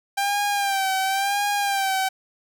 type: tone with vibrato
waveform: sawtooth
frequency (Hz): 790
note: G5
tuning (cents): +13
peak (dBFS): -17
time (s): 0.17-2.09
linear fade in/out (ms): 10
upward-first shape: sine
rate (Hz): 0.95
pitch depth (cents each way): 59
effects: none